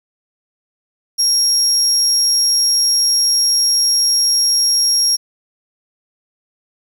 35% pulse tone, 5588 Hz, F8, in tune, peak -9 dBFS, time 1.18-5.17 s, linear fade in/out 20 ms, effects 8-bit

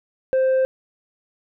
sine tone with tanh clipping, 523.3 Hz, C5, in tune, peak -16 dBFS, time 0.33-0.65 s, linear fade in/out 0 ms, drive 3 dB, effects none

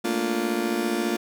35% pulse chord, Bb major seventh, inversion third, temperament just, 218.5 / 233.1 / 291.4 / 349.6 Hz, A3 / Bb3 / D4 / F4, -12 / 0 / -13 / +2 cents, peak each -29 / -27 / -30 / -25 dBFS, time 0.04-1.17 s, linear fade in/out 10 ms, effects none

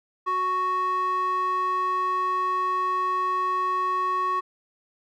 square tone with band-pass filter, 370 Hz, F#4, in tune, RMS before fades -25 dBFS, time 0.26-4.41 s, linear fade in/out 20 ms, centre 1200 Hz, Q 5.8, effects none

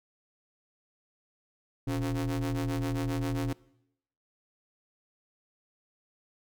40% pulse ring-modulated tone, 81.1 Hz, E2, 28 cents flat, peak -25 dBFS, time 1.87-3.53 s, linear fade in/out 5 ms, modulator 199 Hz, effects noise-tail reverb RT60 0.8 s tail -22 dB re dry

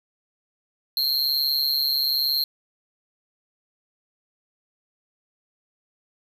square tone with amplitude modulation, 4209 Hz, C8, 9 cents sharp, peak -17 dBFS, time 0.97-2.44 s, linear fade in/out 2 ms, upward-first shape sine, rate 141 Hz, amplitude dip 90%, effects 8-bit

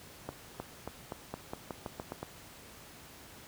accelerating click train, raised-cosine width 1 ms, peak -23 dBFS, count 11, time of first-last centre 0.29-2.229 s, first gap 310 ms, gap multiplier 0.89, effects pink hiss -52 dBFS RMS until 3.47 s + high-pass 60 Hz 12 dB/octave

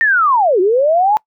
sine linear two-way sweep, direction down then up, 1844 to 349.2 to 876 Hz, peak -9 dBFS, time 0.01-1.17 s, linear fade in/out 0 ms, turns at 0.6 s, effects noise-tail reverb RT60 0.1 s tail -24 dB re dry

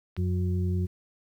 click, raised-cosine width 0.3 ms, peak -27 dBFS, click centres 0.166 s
harmonic tone, 90.6 Hz, F#2, 36 cents flat, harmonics 1 / 2 / 4, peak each -25 / -31 / -37 dBFS, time 0.17-0.87 s, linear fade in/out 20 ms
effects 10-bit

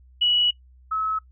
sine tone pair in turn, 2932 / 1291.8 Hz, F#7 / E6, -16 / -35 cents, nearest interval octave + major second, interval 1419 cents, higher first, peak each -17 / -22 dBFS, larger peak first, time 0.21-0.51 / 0.91-1.19 s, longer first, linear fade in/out 10 ms, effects noise-tail reverb RT60 0.1 s tail -19 dB re dry + added 63 Hz sine -49 dBFS peak until 1.31 s

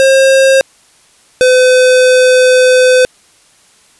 square tone pair in turn, 535 / 507.9 Hz, C5 / B4, +38 / +48 cents, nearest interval minor second, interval 90 cents, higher first, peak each -5 dBFS, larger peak neither, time 0-0.61 / 1.41-3.05 s, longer second, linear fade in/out 0 ms, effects white hiss -47 dBFS RMS until 3.99 s + resampled to 24000 Hz

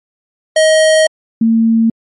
square / sine tone pair in turn, 630 / 226.4 Hz, D#5 / A3, +21 / +50 cents, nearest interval octave + tritone, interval 1771 cents, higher first, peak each -7 dBFS, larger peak neither, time 0.56-1.07 / 1.41-1.9 s, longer first, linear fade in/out 5 ms, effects MP3 48 kbps

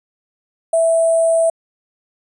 sine tone with sample-and-hold, 659.3 Hz, E5, in tune, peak -11 dBFS, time 0.73-1.5 s, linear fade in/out 5 ms, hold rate 8820 Hz, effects resampled to 32000 Hz

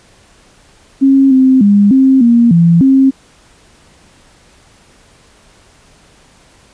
sine tone with pitch steps, 271 / 261.4 / 203 / 265.5 / 235.3 / 168.9 / 267.7 Hz, C#4 / C4 / G#3 / C4 / A#3 / E3 / C4, -39 / -1 / -39 / +25 / +16 / +42 / +40 cents, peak -4 dBFS, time 1.01-3.11 s, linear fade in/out 20 ms, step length 300 ms, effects pink hiss -46 dBFS RMS until 6.73 s + resampled to 22050 Hz

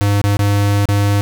square tone with dropouts, 101.5 Hz, G#2, 39 cents flat, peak -12 dBFS, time 0.01-1.21 s, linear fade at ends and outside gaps 0 ms, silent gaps 0.215-0.24 / 0.369-0.392 / 0.855-0.888 s, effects none

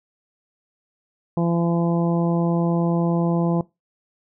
harmonic tone, 169.8 Hz, F3, 48 cents flat, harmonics 1 / 2 / 3 / 4 / 5 / 6, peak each -19 / -25 / -29 / -31 / -33 / -35 dBFS, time 1.37-3.61 s, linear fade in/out 2 ms, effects noise-tail reverb RT60 0.2 s tail -20 dB re dry

